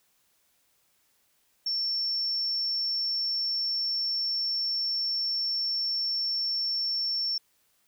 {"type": "tone", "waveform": "sine", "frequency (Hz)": 5430, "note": "F8", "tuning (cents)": -50, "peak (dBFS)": -25, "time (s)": [1.66, 7.38], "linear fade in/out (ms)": 5, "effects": ["tanh soft clip ceiling -22 dBFS", "white hiss -69 dBFS RMS until 7.87 s"]}